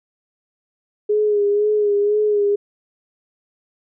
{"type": "tone with vibrato", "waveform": "sine", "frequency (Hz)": 415.3, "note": "G#4", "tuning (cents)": 0, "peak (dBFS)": -14, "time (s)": [1.09, 2.56], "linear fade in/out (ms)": 10, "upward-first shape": "sine", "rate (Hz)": 2, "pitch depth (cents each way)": 39, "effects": []}